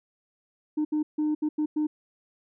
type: tone bursts at uneven times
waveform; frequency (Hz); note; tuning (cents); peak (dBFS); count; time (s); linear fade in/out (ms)
sine; 303.9; D#4; -41; -21; 6; 0.77-0.85 / 0.92-1.03 / 1.18-1.35 / 1.42-1.49 / 1.58-1.66 / 1.76-1.87; 10
effects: tanh soft clip ceiling -21 dBFS